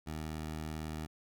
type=tone; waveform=15% pulse; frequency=78 Hz; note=D#2; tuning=5 cents sharp; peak=-32 dBFS; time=0.06-1.07 s; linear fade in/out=20 ms; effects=none